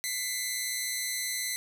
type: tone pair together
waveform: 10% pulse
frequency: 2000 / 2119 Hz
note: B6 / C7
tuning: +21 / +21 cents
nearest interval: minor second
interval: 100 cents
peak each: -23 / -26 dBFS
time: 0.04-1.56 s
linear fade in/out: 0 ms
effects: none